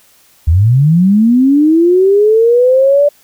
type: linear sweep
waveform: sine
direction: up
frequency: 73.42 to 587.3 Hz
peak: -5 dBFS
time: 0.47-3.09 s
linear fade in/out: 10 ms
effects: white hiss -48 dBFS RMS until 3.23 s